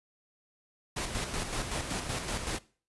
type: noise with tremolo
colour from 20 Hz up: pink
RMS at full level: -33 dBFS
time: 0.96-2.59 s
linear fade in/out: 10 ms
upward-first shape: square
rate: 5.3 Hz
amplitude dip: 45%
effects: noise-tail reverb RT60 0.4 s tail -20 dB re dry + resampled to 24000 Hz